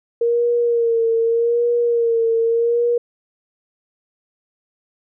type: tone with vibrato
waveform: sine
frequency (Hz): 466.2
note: A#4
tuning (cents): 0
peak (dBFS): -14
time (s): 0.21-2.98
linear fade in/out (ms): 5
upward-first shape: sine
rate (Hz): 0.83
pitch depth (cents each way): 40
effects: none